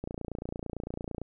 click train, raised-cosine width 2 ms, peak -22 dBFS, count 35, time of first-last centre 0.04-1.216 s, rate 28.9 Hz, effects none

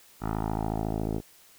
10% pulse tone with low-pass filter sweep, 54 Hz, A1, 32 cents flat, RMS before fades -30 dBFS, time 0.2-1.22 s, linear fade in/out 50 ms, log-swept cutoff 1200 to 490 Hz, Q 2.6, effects white hiss -56 dBFS RMS until 1.58 s

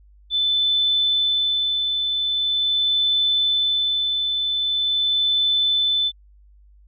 sine tone with tremolo, 3516 Hz, A7, 2 cents flat, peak -16 dBFS, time 0.3-6.12 s, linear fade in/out 50 ms, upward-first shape sine, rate 0.43 Hz, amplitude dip 35%, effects added 50 Hz sine -48 dBFS peak until 6.87 s

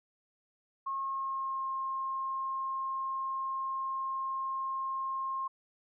sine tone with pitch glide, 1082 to 1066.5 Hz, C#6 to C6, -42 to +33 cents, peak -32 dBFS, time 0.86-5.48 s, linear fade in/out 10 ms, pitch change -25 cents, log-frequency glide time 0.98-1.67 s, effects none

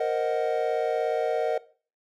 triangle chord, C half-diminished seventh, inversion third, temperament equal, 466.2 / 523.3 / 622.3 / 740 Hz, Bb4 / C5 / Eb5 / Gb5, 0 / 0 / 0 / 0 cents, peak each -25 / -31 / -26 / -28 dBFS, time 0-1.58 s, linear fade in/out 5 ms, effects noise-tail reverb RT60 0.4 s tail -19 dB re dry

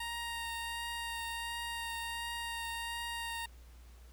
15% pulse tone with vibrato, 931 Hz, A#5, 2 cents flat, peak -31 dBFS, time 0-3.46 s, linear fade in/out 5 ms, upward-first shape triangle, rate 1.4 Hz, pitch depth 14 cents each way, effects added 60 Hz sine -52 dBFS peak until 4.12 s + pink hiss -64 dBFS RMS until 4.12 s

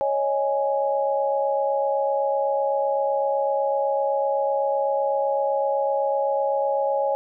sine chord, C# suspended second, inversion none, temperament equal, 554.4 / 622.3 / 830.6 Hz, C#5 / D#5 / G#5, 0 / 0 / 0 cents, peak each -22 / -28 / -25 dBFS, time 0.01-7.15 s, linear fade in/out 0 ms, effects none

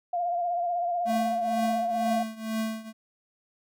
sine tone with vibrato, 698.5 Hz, F5, in tune, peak -25 dBFS, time 0.13-2.23 s, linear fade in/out 5 ms, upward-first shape sine, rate 16 Hz, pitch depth 44 cents each way
square tone with tremolo, 221.3 Hz, A3, 10 cents sharp, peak -26 dBFS, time 1.05-2.93 s, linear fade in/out 50 ms, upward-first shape triangle, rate 2.1 Hz, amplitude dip 90%
effects none

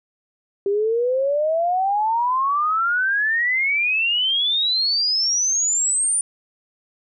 sine exponential sweep, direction up, 392 to 9397 Hz, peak -17 dBFS, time 0.66-6.21 s, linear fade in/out 2 ms, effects none

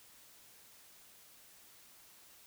silence, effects white hiss -60 dBFS RMS until 2.46 s

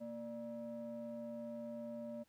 triangle ring-modulated tone, 179.7 Hz, F3, 50 cents sharp, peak -38 dBFS, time 0-2.24 s, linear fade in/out 20 ms, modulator 412 Hz, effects pink hiss -75 dBFS RMS until 2.28 s + high-pass 60 Hz 12 dB/octave

